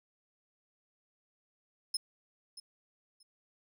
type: tone with echo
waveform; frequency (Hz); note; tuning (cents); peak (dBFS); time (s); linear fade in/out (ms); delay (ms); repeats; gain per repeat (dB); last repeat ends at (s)
30% pulse; 5170; E8; -34; -26; 1.94-1.97; 5; 630; 2; -15; 3.23
effects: none